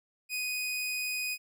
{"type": "tone", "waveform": "sawtooth", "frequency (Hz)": 2492, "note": "D#7", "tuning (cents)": 2, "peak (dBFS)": -28, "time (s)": [0.29, 1.38], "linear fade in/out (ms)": 50, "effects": []}